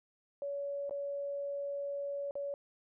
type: tone with dropouts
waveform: sine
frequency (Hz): 565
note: C#5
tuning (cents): +33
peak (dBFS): -35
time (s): 0.42-2.54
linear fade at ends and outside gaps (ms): 1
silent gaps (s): 0.895-0.909 / 2.31-2.354
effects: none